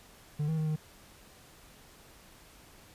triangle tone with pitch steps, 149 / 159.3 / 156 / 154.4 Hz, D3 / D#3 / D#3 / D#3, +25 / +41 / +5 / -13 cents, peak -26 dBFS, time 0.39-0.762 s, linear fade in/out 10 ms, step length 93 ms, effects pink hiss -56 dBFS RMS until 2.94 s + resampled to 32000 Hz

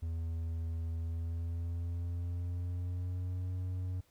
triangle tone with pitch glide, 82.41 to 91.44 Hz, E2 to F#2, 0 to -20 cents, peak -32 dBFS, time 0.02-4.01 s, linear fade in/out 10 ms, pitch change +180 cents, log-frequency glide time 0.98-3.51 s, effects pink hiss -70 dBFS RMS until 4.1 s

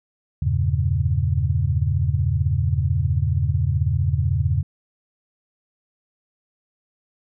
sine chord, E diminished seventh, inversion none, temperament equal, 82.41 / 98 / 116.54 / 138.59 Hz, E2 / G2 / Bb2 / Db3, 0 / 0 / 0 / 0 cents, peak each -22 / -23 / -25 / -23 dBFS, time 0.42-4.63 s, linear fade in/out 5 ms, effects none

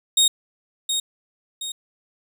25% pulse tone with echo, 3729 Hz, A#7, in tune, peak -10 dBFS, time 0.17-0.28 s, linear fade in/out 5 ms, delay 720 ms, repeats 2, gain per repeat -7 dB, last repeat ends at 1.72 s, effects none

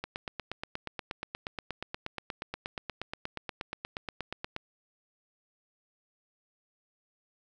click train, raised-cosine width 0.3 ms, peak -19 dBFS, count 39, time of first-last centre 0.04-4.564 s, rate 8.4 Hz, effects none

